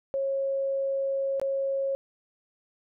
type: tone with dropouts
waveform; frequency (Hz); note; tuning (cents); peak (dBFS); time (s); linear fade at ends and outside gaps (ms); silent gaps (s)
sine; 545; C#5; -29; -25; 0.14-1.95; 0; 1.398-1.415
effects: none